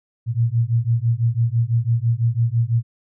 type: beating tone pair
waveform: sine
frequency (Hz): 113.7 / 119.7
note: A#2 / A#2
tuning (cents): -43 / +46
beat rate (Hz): 6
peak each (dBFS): -19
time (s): 0.26-2.83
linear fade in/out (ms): 50
effects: none